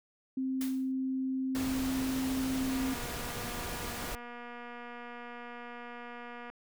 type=tone; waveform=sine; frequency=262.6 Hz; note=C4; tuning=6 cents sharp; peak=-30 dBFS; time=0.37-2.94 s; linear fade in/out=5 ms
type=noise with exponential decay; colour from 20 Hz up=white; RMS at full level=-39 dBFS; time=0.61-0.92 s; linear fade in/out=1 ms; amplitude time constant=67 ms
type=noise; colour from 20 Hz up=pink; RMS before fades=-39 dBFS; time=1.55-4.15 s; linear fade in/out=0 ms
type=click train; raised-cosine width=0.5 ms; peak=-31 dBFS; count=913; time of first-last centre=2.7-6.5 s; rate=240 Hz
effects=none